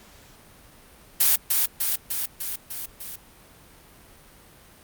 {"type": "noise with echo", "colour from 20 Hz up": "blue", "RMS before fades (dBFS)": -18, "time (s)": [1.2, 1.36], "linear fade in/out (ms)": 5, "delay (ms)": 300, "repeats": 6, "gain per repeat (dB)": -3, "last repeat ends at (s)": 3.16, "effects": ["pink hiss -51 dBFS RMS until 4.83 s", "Opus 48 kbps"]}